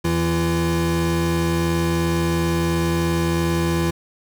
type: tone cluster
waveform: square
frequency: 82.6 / 165.5 / 340.4 Hz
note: E2 / E3 / F4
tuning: +4 / +7 / -44 cents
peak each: -26 / -22 / -23 dBFS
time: 0.04-3.91 s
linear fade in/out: 10 ms
effects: none

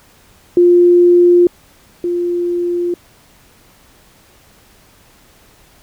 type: tone pair in turn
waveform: sine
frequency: 351.4 / 349.6 Hz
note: F4 / F4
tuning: +11 / +2 cents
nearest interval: unison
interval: 9 cents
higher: first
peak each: -5 / -14 dBFS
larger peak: first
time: 0.57-1.47 / 2.04-2.94 s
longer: neither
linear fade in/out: 2 ms
effects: pink hiss -48 dBFS RMS until 5.82 s

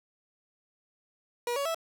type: tone with pitch steps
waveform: 30% pulse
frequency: 480.9 / 562.1 / 656.9 Hz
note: B4 / C#5 / E5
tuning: -46 / +24 / -6 cents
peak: -26 dBFS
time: 1.47-1.746 s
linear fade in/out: 2 ms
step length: 92 ms
effects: none

